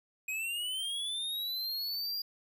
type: linear sweep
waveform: square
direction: up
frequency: 2500 to 4834 Hz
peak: -34 dBFS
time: 0.28-2.22 s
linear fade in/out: 5 ms
effects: none